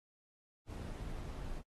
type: noise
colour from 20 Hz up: brown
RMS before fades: -43 dBFS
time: 0.66-1.63 s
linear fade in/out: 50 ms
effects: AAC 32 kbps